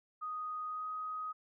sine tone with pitch glide, 1244.5 to 1255.3 Hz, D#6 to D#6, 0 to +15 cents, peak -37 dBFS, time 0.21-1.33 s, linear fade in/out 20 ms, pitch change +15 cents, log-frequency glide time 0.67-0.87 s, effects none

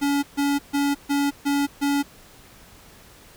square tone bursts, 283.4 Hz, C#4, 38 cents sharp, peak -20 dBFS, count 6, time 0.01-2.03 s, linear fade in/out 20 ms, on 220 ms, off 140 ms, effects pink hiss -49 dBFS RMS until 3.36 s

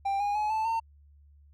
triangle tone with pitch steps, 790 / 817.9 / 846.7 / 876.6 / 907.5 Hz, G5 / G#5 / G#5 / A5 / A#5, +13 / -27 / +33 / -7 / -47 cents, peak -24 dBFS, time 0.05-0.8 s, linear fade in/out 10 ms, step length 150 ms, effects added 72 Hz sine -54 dBFS peak until 1.53 s

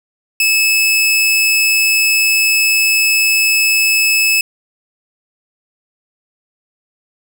sawtooth tone, 2602 Hz, E7, 23 cents flat, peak -7 dBFS, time 0.4-4.41 s, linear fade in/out 2 ms, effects none

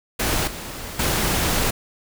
pink noise with level steps, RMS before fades -22 / -33 / -21 dBFS, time 0.19-1.71 s, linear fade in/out 10 ms, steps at 0.47 / 0.99 s, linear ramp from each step 5 ms, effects none

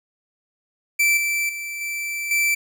45% pulse tone with level steps, 2332 Hz, D7, 13 cents flat, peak -15 / -20 / -28 / -25 / -17 dBFS, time 0.99-2.55 s, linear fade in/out 10 ms, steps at 1.17 / 1.49 / 1.81 / 2.31 s, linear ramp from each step 2 ms, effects none

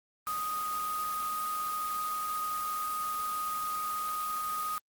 sine tone in noise, 1244.5 Hz, D#6, in tune, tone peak -31 dBFS, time 0.27-4.78 s, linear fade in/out 0 ms, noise white, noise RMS -41 dBFS, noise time 0.27-4.78 s, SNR +7 dB, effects Opus 24 kbps

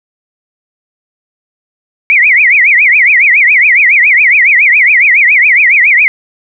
sine tone with vibrato, 2187 Hz, C#7, 24 cents flat, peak -3 dBFS, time 2.1-6.08 s, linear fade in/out 0 ms, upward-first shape triangle, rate 7.2 Hz, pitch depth 280 cents each way, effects none

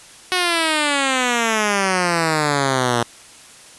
5% pulse exponential sweep, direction down, 370 to 116.54 Hz, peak -5 dBFS, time 0.32-3.03 s, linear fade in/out 0 ms, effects white hiss -43 dBFS RMS until 3.78 s + resampled to 24000 Hz

